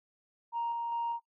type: tone with tremolo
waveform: sine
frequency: 935 Hz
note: A#5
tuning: 5 cents sharp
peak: -29 dBFS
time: 0.52-1.2 s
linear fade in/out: 50 ms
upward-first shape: square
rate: 2.5 Hz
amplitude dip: 25%
effects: noise-tail reverb RT60 0.1 s tail -20 dB re dry + tanh soft clip ceiling -27 dBFS